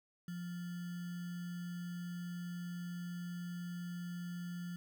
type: tone with sample-and-hold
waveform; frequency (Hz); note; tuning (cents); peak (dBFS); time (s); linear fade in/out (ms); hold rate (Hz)
sine; 175.3; F3; +7; -40; 0.28-4.76; 2; 1575
effects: none